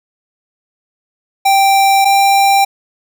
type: tone pair in turn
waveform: square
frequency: 784 / 789.5 Hz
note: G5 / G5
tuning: 0 / +12 cents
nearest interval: unison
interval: 12 cents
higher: second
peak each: -8 dBFS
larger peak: neither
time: 1.45-2.05 / 2.05-2.65 s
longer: neither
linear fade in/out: 10 ms
effects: none